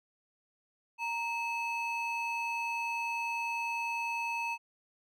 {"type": "ring-modulated tone", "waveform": "triangle", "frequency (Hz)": 1760, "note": "A6", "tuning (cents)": 0, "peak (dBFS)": -27, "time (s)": [0.98, 4.58], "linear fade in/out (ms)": 50, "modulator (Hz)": 830, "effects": []}